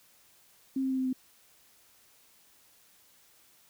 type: tone with pitch steps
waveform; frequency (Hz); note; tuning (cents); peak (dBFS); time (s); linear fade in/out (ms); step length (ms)
sine; 266.7 / 264.4 / 262.1 / 259.9 / 257.6; C4 / C4 / C4 / C4 / C4; +33 / +18 / +3 / -11 / -27; -27; 0.76-1.13; 5; 74
effects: white hiss -62 dBFS RMS until 3.69 s